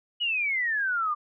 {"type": "exponential sweep", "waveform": "sine", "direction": "down", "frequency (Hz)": [2960, 1174.7], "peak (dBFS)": -24, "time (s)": [0.2, 1.15], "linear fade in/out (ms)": 20, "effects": []}